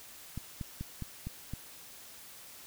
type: clicks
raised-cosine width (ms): 5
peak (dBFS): -25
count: 6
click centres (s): 0.376 / 0.612 / 0.81 / 1.023 / 1.27 / 1.536
effects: white hiss -51 dBFS RMS until 2.66 s